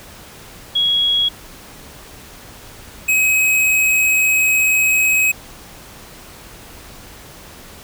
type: tone pair in turn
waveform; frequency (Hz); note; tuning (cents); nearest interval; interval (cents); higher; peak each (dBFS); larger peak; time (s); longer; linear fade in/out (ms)
sine / square; 3322 / 2543; G#7 / D#7; 0 / +37; perfect fourth; 463; first; -13; neither; 0.75-1.29 / 3.08-5.32; second; 10
effects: pink hiss -39 dBFS RMS until 7.83 s